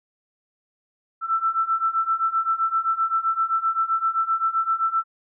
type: beating tone pair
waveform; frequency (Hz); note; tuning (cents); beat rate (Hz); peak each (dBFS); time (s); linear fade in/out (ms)
sine; 1327 / 1334.7; E6 / E6; +11 / +21; 7.7; -24 / -22; 1.21-5.04; 50
effects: none